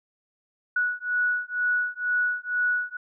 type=beating tone pair; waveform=sine; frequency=1468 / 1470.1 Hz; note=F#6 / F#6; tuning=-14 / -12 cents; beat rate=2.1 Hz; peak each=-26 dBFS; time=0.76-2.97 s; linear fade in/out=5 ms; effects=none